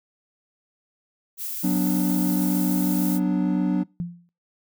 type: noise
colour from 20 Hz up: violet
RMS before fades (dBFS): -31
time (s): 1.37-3.2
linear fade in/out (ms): 50
type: chord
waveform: triangle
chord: B minor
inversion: second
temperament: equal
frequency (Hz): 185 / 246.9 / 293.7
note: F#3 / B3 / D4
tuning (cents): 0 / 0 / 0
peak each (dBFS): -20 / -25 / -22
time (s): 1.63-3.84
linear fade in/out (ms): 20
type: tone with exponential decay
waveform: sine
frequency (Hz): 173.3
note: F3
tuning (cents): -13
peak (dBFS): -22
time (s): 4-4.29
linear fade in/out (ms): 0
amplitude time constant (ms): 62
effects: noise-tail reverb RT60 0.3 s tail -24 dB re dry